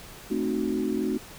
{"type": "chord", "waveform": "sine", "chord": "A diminished seventh", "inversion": "none", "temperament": "equal with one note detuned", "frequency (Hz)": [220, 261.6, 306.3, 370], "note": ["A3", "C4", "Eb4", "Gb4"], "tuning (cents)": [0, 0, -27, 0], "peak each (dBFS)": -30, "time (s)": [0.3, 1.18], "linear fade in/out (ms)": 10, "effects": ["pink hiss -45 dBFS RMS until 1.38 s"]}